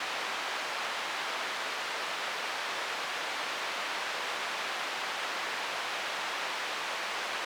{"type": "band-pass noise", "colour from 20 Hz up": "pink", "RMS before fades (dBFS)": -35, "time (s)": [0, 7.45], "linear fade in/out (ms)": 5, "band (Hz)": [790, 3600], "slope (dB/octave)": 12, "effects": []}